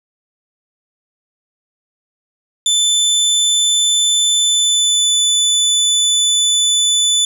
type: tone with pitch glide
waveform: 25% pulse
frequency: 3520 to 3494 Hz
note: A7 to A7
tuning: 0 to -13 cents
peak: -7 dBFS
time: 2.66-7.25 s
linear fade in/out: 2 ms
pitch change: -13 cents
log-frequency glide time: 4.37-5.12 s
effects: none